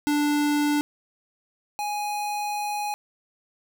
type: tone pair in turn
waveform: square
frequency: 293.7 / 830.7 Hz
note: D4 / G#5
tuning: 0 / 0 cents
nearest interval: octave + tritone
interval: 1800 cents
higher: second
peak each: -21 / -27 dBFS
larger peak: first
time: 0.07-0.81 / 1.79-2.94 s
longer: second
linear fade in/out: 0 ms
effects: none